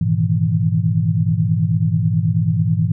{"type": "chord", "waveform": "sine", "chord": "E major seventh", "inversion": "first", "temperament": "equal with one note detuned", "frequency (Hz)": [103.83, 120.37, 155.56, 164.81], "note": ["G#2", "B2", "D#3", "E3"], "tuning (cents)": [0, -44, 0, 0], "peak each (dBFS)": [-19, -21, -21, -18], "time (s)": [0.01, 2.92], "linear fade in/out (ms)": 5, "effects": []}